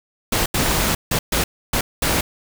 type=noise bursts at uneven times; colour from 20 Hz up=pink; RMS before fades=-19 dBFS; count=6; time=0.32-0.46 / 0.54-0.95 / 1.11-1.19 / 1.32-1.44 / 1.73-1.81 / 2.02-2.21 s; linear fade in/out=5 ms; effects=none